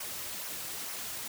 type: noise with flanger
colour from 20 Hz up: white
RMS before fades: -39 dBFS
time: 0-1.28 s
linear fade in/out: 5 ms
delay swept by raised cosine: 0.24 to 4.54 ms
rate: 2.2 Hz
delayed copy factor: -0.55
effects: none